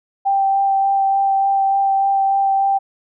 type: tone with vibrato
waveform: sine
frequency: 784 Hz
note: G5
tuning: in tune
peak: -13 dBFS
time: 0.25-2.79 s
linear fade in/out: 20 ms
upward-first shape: sine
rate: 3.4 Hz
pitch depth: 10 cents each way
effects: none